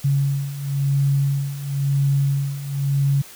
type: beating tone pair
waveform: sine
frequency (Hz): 138.59 / 139.56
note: C#3 / C#3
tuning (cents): 0 / +12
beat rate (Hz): 0.97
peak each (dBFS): -23 / -19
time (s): 0.04-3.22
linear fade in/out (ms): 10
effects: white hiss -42 dBFS RMS until 3.35 s